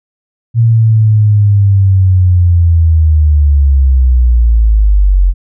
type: linear sweep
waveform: sine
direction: down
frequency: 116.54 to 44.26 Hz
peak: -4 dBFS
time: 0.54-5.34 s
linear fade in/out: 50 ms
effects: none